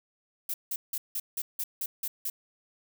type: noise bursts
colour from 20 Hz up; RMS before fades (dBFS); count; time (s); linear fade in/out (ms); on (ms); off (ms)
violet; -32; 9; 0.49-2.3; 5; 50; 170
effects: none